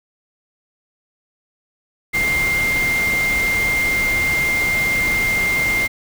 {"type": "tone in noise", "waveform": "sine", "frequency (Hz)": 2100, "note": "C7", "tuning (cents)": 6, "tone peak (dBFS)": -16, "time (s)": [2.13, 5.88], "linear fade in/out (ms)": 20, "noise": "pink", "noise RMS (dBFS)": -26, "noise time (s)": [2.13, 5.88], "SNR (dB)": 7, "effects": []}